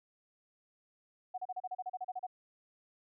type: tone bursts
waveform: sine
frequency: 740 Hz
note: F#5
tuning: in tune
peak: -35 dBFS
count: 13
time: 1.34-2.268 s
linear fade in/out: 10 ms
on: 40 ms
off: 34 ms
effects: none